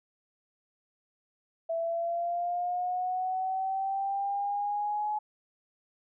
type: linear sweep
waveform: sine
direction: up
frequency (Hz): 659.3 to 848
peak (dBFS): -28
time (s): 1.69-5.19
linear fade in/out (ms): 10
effects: none